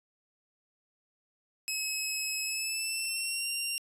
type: tone with pitch glide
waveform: 15% pulse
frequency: 2569 to 2769 Hz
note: E7 to F7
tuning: -45 to -15 cents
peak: -24 dBFS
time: 1.68-3.78 s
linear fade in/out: 0 ms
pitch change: +130 cents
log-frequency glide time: 2.42-3.48 s
effects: resampled to 32000 Hz